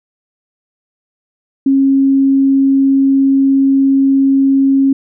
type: tone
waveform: sine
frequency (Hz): 271.7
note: C#4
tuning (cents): -35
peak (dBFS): -7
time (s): 1.66-4.93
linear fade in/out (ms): 5
effects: none